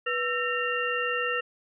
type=tone cluster; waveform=sine; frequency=490.1 / 1337 / 1830 / 2776 Hz; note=B4 / E6 / A#6 / F7; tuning=-13 / +24 / -32 / -11 cents; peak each=-31 dBFS; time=0.06-1.41 s; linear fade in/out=10 ms; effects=none